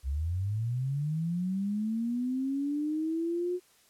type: linear sweep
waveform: sine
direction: up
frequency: 63 to 363.8 Hz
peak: -28 dBFS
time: 0.03-3.6 s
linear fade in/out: 50 ms
effects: white hiss -63 dBFS RMS until 3.89 s + low-pass 12000 Hz 12 dB/octave